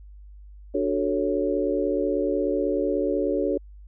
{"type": "chord", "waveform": "sine", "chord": "D major seventh", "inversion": "none", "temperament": "equal", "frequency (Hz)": [293.7, 370, 440, 554.4], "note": ["D4", "F#4", "A4", "C#5"], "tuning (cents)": [0, 0, 0, 0], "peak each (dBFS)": -27, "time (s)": [0.74, 3.58], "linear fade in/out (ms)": 10, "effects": ["added 50 Hz sine -42 dBFS peak until 3.87 s"]}